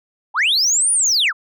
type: linear two-way sweep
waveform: sine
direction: up then down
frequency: 790 to 9700 to 1053 Hz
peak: -11 dBFS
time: 0.34-1.33 s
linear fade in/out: 50 ms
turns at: 0.92 s
effects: tanh soft clip ceiling -12 dBFS